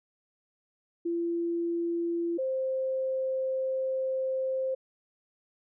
sine tone pair in turn, 340 / 525.1 Hz, F4 / C5, -46 / +6 cents, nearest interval minor sixth, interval 752 cents, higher second, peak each -27 dBFS, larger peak neither, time 1.05-2.38 / 2.38-4.75 s, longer second, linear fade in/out 10 ms, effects none

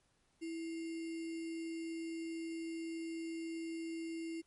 sine tone with sample-and-hold, 328.4 Hz, E4, 6 cents flat, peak -39 dBFS, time 0.41-4.42 s, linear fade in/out 20 ms, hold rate 2450 Hz, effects pink hiss -75 dBFS RMS until 4.46 s + MP3 48 kbps

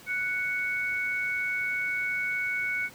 sine tone pair together, 1483 / 2222 Hz, F#6 / C#7, +4 / +4 cents, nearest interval perfect fifth, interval 700 cents, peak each -32 / -28 dBFS, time 0.06-2.9 s, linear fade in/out 50 ms, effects pink hiss -50 dBFS RMS until 2.94 s + high-pass 80 Hz 12 dB/octave

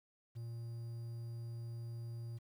triangle tone with quantisation, 116.54 Hz, A#2, in tune, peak -40 dBFS, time 0.35-2.39 s, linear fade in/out 20 ms, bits 11, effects none

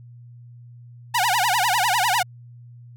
sawtooth tone with vibrato, 843 Hz, G#5, 26 cents sharp, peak -14 dBFS, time 1.14-2.23 s, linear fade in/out 10 ms, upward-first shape sine, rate 10 Hz, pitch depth 290 cents each way, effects added 120 Hz sine -41 dBFS peak until 2.96 s

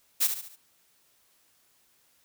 blue noise with echo, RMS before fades -23 dBFS, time 0.2-0.28 s, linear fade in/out 20 ms, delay 71 ms, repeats 4, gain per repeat -7 dB, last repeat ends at 0.564 s, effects white hiss -66 dBFS RMS until 2.24 s

